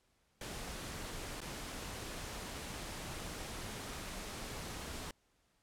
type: noise with dropouts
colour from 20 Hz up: pink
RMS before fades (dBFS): -44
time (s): 0.41-5.11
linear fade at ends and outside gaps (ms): 2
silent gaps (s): 1.405-1.415
effects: pink hiss -75 dBFS RMS until 5.62 s + low-pass 11000 Hz 12 dB/octave